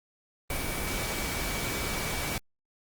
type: tone in noise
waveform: sine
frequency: 2286 Hz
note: D7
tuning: 47 cents flat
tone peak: -39 dBFS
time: 0.5-2.38 s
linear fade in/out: 2 ms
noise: pink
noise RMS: -32 dBFS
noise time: 0.5-2.38 s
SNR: -10 dB
effects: Opus 32 kbps